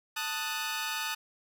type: chord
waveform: 15% pulse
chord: D# diminished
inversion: second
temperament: equal with one note detuned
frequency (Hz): 883.6 / 1244.5 / 1480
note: A5 / D#6 / F#6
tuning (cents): +7 / 0 / 0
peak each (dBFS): -30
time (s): 0.16-1.15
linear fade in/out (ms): 10
effects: none